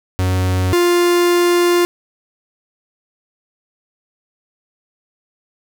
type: tone pair in turn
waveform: 45% pulse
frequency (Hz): 92.5 / 350.1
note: F#2 / F4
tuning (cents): 0 / +4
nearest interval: octave + major seventh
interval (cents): 2304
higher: second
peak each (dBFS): -14 / -11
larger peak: second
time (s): 0.19-0.73 / 0.73-1.85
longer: second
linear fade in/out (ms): 0
effects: none